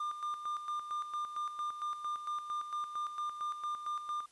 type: tone with tremolo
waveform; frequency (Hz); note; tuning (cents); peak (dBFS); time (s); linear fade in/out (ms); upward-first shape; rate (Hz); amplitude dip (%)
triangle; 1200; D6; +37; -32; 0-4.26; 5; square; 4.4; 60
effects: white hiss -65 dBFS RMS until 4.31 s + resampled to 24000 Hz